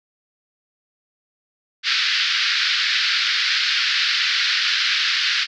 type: band-pass noise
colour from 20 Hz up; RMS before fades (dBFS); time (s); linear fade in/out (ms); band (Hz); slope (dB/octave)
white; -20; 1.83-5.47; 50; 1400 to 4900; 48
effects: none